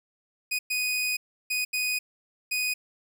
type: tone bursts at uneven times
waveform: sawtooth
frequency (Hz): 2489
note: D#7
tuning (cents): 0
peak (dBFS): -22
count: 5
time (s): 0.51-0.59 / 0.7-1.17 / 1.5-1.65 / 1.73-1.99 / 2.51-2.74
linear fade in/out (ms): 10
effects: none